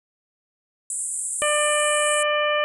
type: band-pass noise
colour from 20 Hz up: pink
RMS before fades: -28 dBFS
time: 0.9-2.23 s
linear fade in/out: 2 ms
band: 7600 to 9900 Hz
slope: 96 dB/octave
type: harmonic tone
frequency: 596 Hz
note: D5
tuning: 25 cents sharp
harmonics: 1 / 2 / 3 / 4 / 5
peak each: -22 / -25 / -27 / -28 / -29 dBFS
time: 1.42-2.64 s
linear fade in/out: 0 ms
effects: none